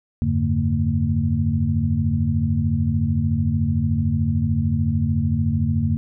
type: tone cluster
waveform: sine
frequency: 86.5 / 100 / 143.3 / 227.8 Hz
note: F2 / G2 / D3 / A#3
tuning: -16 / +35 / -42 / -40 cents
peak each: -23 dBFS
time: 0.22-5.97 s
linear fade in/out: 0 ms
effects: none